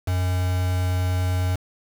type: tone with quantisation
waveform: triangle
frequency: 91 Hz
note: F#2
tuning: 28 cents flat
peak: -18 dBFS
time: 0.07-1.56 s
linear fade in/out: 10 ms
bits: 5
effects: none